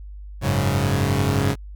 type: chord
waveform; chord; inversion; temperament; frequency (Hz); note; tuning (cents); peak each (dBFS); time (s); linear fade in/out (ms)
sawtooth; F# suspended second; none; equal; 92.5 / 103.83 / 138.59; F#2 / G#2 / C#3; 0 / 0 / 0; -19 / -19 / -18; 0.41-1.56; 50
effects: added 50 Hz sine -34 dBFS peak until 1.75 s